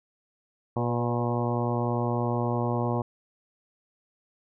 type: harmonic tone with a mistuned harmonic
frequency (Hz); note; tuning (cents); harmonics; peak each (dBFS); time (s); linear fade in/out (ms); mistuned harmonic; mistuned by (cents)
119.6; A#2; +45; 1 / 2 / 3 / 4 / 5 / 6 / 7 / 8 / 9; -28 / -31 / -33 / -34 / -35 / -36 / -36 / -37 / -38; 0.76-3.02; 5; 4; +35
effects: none